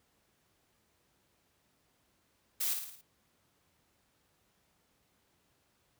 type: noise with echo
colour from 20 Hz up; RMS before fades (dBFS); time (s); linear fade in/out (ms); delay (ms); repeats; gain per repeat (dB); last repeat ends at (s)
blue; -33; 2.6-2.74; 10; 55; 5; -5; 3.015
effects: pink hiss -73 dBFS RMS until 5.99 s + high-pass 60 Hz 12 dB/octave